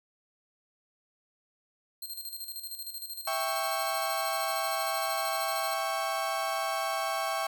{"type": "tone with tremolo", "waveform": "10% pulse", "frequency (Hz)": 4186, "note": "C8", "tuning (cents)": 0, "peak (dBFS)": -29, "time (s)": [2.02, 5.74], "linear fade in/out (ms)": 5, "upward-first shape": "square", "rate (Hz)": 13, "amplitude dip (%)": 60}
{"type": "chord", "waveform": "35% pulse", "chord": "C# diminished", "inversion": "first", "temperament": "equal with one note detuned", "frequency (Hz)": [659.3, 788.5, 1108.7], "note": ["E5", "G5", "C#6"], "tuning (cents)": [0, 10, 0], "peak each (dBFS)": -32, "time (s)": [3.27, 7.47], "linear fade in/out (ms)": 5}
{"effects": []}